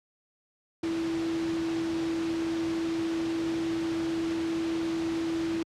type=tone in noise; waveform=sine; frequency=329.6 Hz; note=E4; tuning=in tune; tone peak=-27 dBFS; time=0.83-5.63 s; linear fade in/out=5 ms; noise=pink; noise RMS=-38 dBFS; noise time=0.83-5.63 s; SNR=+8 dB; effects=high-pass 100 Hz 12 dB/octave + low-pass 5000 Hz 12 dB/octave